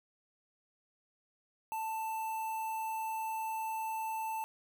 square tone with notch filter, 885 Hz, A5, 10 cents sharp, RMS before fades -37 dBFS, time 1.72-4.44 s, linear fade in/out 0 ms, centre 4700 Hz, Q 0.66, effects none

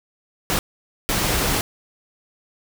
pink noise bursts at uneven times, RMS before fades -21 dBFS, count 2, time 0.5-0.59 / 1.09-1.61 s, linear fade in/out 0 ms, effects none

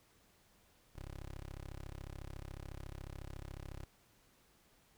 15% pulse tone, 34 Hz, C#1, 33 cents flat, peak -39 dBFS, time 0.95-3.85 s, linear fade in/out 10 ms, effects pink hiss -69 dBFS RMS until 4.97 s

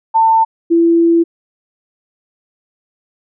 sine tone pair in turn, 896 / 335.6 Hz, A5 / E4, +31 / +31 cents, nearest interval octave + perfect fourth, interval 1700 cents, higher first, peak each -7 dBFS, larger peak neither, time 0.14-0.45 / 0.7-1.24 s, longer second, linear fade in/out 20 ms, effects none

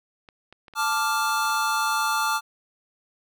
clicks, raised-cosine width 0.3 ms, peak -30 dBFS, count 11, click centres 0.288 / 0.526 / 0.682 / 0.737 / 0.826 / 0.925 / 0.972 / 1.294 / 1.453 / 1.497 / 1.545 s
square chord, D minor, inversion second, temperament equal, 880 / 1174.7 / 1396.9 Hz, A5 / D6 / F6, 0 / 0 / 0 cents, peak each -27 dBFS, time 0.75-2.41 s, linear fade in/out 50 ms
effects none

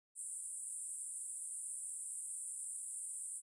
pink band-pass noise, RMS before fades -45 dBFS, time 0.15-3.42 s, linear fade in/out 50 ms, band 8100 to 10000 Hz, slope 96 dB/octave, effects resampled to 24000 Hz

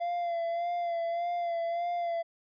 triangle tone with vibrato, 686 Hz, F5, 31 cents flat, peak -27 dBFS, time 0-2.23 s, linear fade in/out 20 ms, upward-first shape sine, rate 1.7 Hz, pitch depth 35 cents each way, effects resampled to 11025 Hz

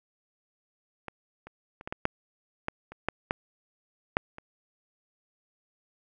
clicks, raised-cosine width 0.5 ms, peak -22 / -29 / -29 / -21 / -17 / -9 / -14 / -28 / -11 / -11 / -7 / -27 dBFS, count 12, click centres 1.083 / 1.47 / 1.811 / 1.875 / 1.925 / 2.054 / 2.684 / 2.92 / 3.086 / 3.309 / 4.169 / 4.384 s, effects none

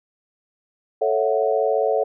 sine chord, F# minor seventh, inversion first, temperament equal with one note detuned, 440 / 554.4 / 659.3 / 737 Hz, A4 / C#5 / E5 / F#5, 0 / 0 / 0 / -7 cents, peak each -21 / -22 / -24 / -25 dBFS, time 1.01-2.04 s, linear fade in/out 10 ms, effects none

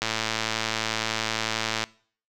click train, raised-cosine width 0.2 ms, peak -8 dBFS, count 203, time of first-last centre 0.02-1.84 s, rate 111 Hz, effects noise-tail reverb RT60 0.5 s tail -22 dB re dry

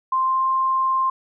sine tone with pitch glide, 1046.5 to 1053.2 Hz, C6 to C6, 0 to +11 cents, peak -17 dBFS, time 0.12-1.1 s, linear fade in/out 5 ms, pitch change +11 cents, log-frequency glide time 0.24-0.46 s, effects none

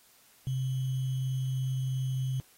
sine tone with sample-and-hold, 130.81 Hz, C3, in tune, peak -28 dBFS, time 0.47-2.4 s, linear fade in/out 0 ms, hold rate 3150 Hz, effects white hiss -61 dBFS RMS until 2.57 s + AAC 48 kbps

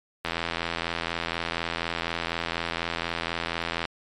click train, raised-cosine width 0.3 ms, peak -11 dBFS, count 304, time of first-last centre 0.25-3.853 s, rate 84.1 Hz, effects MP3 64 kbps

